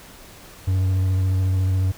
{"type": "tone with vibrato", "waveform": "triangle", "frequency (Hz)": 93.9, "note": "F#2", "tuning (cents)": 26, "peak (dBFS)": -15, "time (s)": [0.67, 1.92], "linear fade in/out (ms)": 10, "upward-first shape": "sine", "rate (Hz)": 14, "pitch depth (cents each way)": 19, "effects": ["pink hiss -44 dBFS RMS until 1.97 s"]}